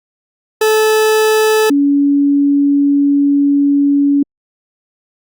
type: tone pair in turn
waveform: 40% pulse / sine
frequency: 434.3 / 283.4 Hz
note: A4 / C#4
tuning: -23 / +38 cents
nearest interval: perfect fifth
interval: 739 cents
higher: first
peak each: -8 dBFS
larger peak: neither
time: 0.61-1.7 / 1.7-4.23 s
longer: second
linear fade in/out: 5 ms
effects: Opus 48 kbps